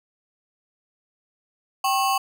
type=ring-modulated tone; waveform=square; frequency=932.3 Hz; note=A#5; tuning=in tune; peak=-17 dBFS; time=1.84-2.18 s; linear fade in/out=5 ms; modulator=153 Hz; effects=none